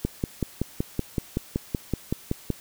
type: click train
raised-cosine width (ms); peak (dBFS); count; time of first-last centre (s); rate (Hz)
3; -11; 14; 0.05-2.503; 5.3
effects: white hiss -48 dBFS RMS until 2.6 s